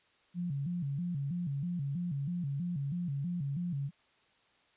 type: tone with vibrato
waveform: sine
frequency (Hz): 156.7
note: D#3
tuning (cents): +13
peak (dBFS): -32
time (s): 0.34-3.91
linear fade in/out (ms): 50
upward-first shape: square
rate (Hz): 3.1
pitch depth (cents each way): 200
effects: white hiss -68 dBFS RMS until 4.76 s + resampled to 8000 Hz